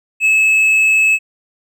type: tone with hard clipping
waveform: sine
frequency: 2594 Hz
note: E7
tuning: 28 cents flat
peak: -10 dBFS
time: 0.2-1.19 s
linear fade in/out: 50 ms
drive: 3 dB
effects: none